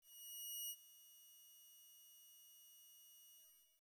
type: tone with ADSR envelope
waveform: 5% pulse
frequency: 2898 Hz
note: F#7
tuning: 37 cents flat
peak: -36 dBFS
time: 0.01-3.86 s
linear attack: 690 ms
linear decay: 53 ms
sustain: -19 dB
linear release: 490 ms
effects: 12-bit